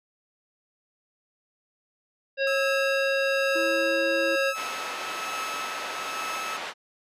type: harmonic tone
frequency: 545 Hz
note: C#5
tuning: 29 cents flat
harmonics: 1 / 3 / 5 / 7 / 9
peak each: -24 / -28 / -31 / -37 / -39 dBFS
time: 2.37-4.54 s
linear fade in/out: 50 ms
type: tone with tremolo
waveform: 30% pulse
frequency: 1300 Hz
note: E6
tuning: 24 cents flat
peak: -28 dBFS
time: 2.47-6.57 s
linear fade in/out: 2 ms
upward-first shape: triangle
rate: 1.1 Hz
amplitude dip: 55%
type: tone with pitch glide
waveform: triangle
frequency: 329.6 to 331.7 Hz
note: E4 to E4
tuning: 0 to +11 cents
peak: -29 dBFS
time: 3.55-4.36 s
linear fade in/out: 10 ms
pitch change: +11 cents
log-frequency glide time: 3.83-4.2 s
type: band-pass noise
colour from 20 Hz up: pink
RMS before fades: -35 dBFS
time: 4.54-6.74 s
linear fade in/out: 50 ms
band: 620 to 3800 Hz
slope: 12 dB/octave
effects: resampled to 32000 Hz